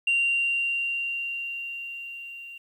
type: tone with level ramp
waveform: sine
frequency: 2768 Hz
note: F7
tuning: 16 cents flat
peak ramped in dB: -18 to -39 dBFS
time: 0.07-2.58 s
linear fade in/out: 5 ms
effects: tanh soft clip ceiling -17 dBFS + 10-bit